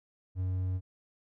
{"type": "tone", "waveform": "triangle", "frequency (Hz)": 92.5, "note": "F#2", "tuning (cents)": 0, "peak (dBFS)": -27, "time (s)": [0.35, 0.81], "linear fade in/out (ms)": 50, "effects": []}